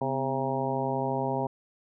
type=harmonic tone with a mistuned harmonic; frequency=134.5 Hz; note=C3; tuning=48 cents sharp; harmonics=1 / 2 / 3 / 4 / 5 / 6 / 7; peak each=-34 / -34 / -34 / -34 / -34 / -34 / -34 dBFS; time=0.01-1.47 s; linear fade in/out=5 ms; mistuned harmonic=2; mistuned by=-78 cents; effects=none